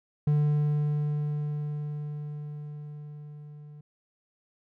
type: tone with level ramp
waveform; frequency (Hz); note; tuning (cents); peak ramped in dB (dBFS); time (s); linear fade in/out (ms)
triangle; 148.4; D3; +18; -18 to -42; 0.27-3.81; 5
effects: none